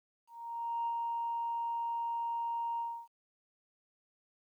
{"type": "tone with ADSR envelope", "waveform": "sine", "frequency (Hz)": 932.3, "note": "A#5", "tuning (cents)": 0, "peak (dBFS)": -30, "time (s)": [0.27, 3.08], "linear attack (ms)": 600, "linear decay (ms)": 49, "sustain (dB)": -2, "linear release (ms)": 290, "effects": ["tanh soft clip ceiling -27 dBFS", "12-bit"]}